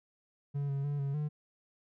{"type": "tone with pitch steps", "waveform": "triangle", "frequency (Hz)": [141.9, 138.7, 144.2, 139, 150.1], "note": ["C#3", "C#3", "D3", "C#3", "D3"], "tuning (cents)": [41, 1, -31, 5, 38], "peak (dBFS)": -29, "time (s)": [0.54, 1.29], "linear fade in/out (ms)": 20, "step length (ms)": 150, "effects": []}